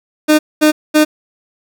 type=tone bursts; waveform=30% pulse; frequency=305.5 Hz; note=D#4; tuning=32 cents flat; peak=-4 dBFS; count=3; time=0.28-1.05 s; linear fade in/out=20 ms; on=110 ms; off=220 ms; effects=none